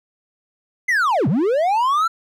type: linear two-way sweep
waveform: triangle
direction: down then up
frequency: 2093 to 118.7 to 1374 Hz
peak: -13 dBFS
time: 0.88-2.08 s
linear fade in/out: 10 ms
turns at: 1.28 s
effects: none